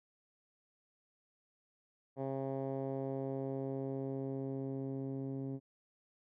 10% pulse tone with low-pass filter sweep, 135 Hz, C#3, 45 cents flat, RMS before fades -39 dBFS, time 2.16-5.6 s, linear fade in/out 50 ms, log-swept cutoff 680 to 280 Hz, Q 1.2, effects none

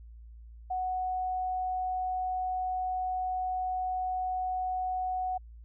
sine tone, 740 Hz, F#5, in tune, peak -29 dBFS, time 0.7-5.38 s, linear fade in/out 10 ms, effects added 57 Hz sine -46 dBFS peak until 5.64 s

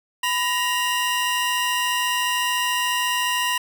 45% pulse tone cluster, 995 / 1881 / 2799 Hz, B5 / A#6 / F7, +13 / +15 / +3 cents, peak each -24 / -26 / -25 dBFS, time 0.23-3.58 s, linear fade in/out 5 ms, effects none

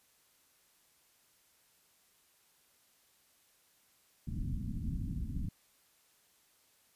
pink low-pass noise, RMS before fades -37 dBFS, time 4.27-5.49 s, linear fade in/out 5 ms, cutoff 260 Hz, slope 48 dB/octave, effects white hiss -69 dBFS RMS until 6.95 s + resampled to 32000 Hz

